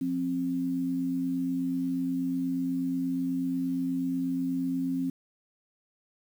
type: tone pair together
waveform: sine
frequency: 176.31 / 264.6 Hz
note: F3 / C4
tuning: +17 / +20 cents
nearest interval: perfect fifth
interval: 703 cents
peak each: -35 / -27 dBFS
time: 0.01-5.1 s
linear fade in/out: 5 ms
effects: 9-bit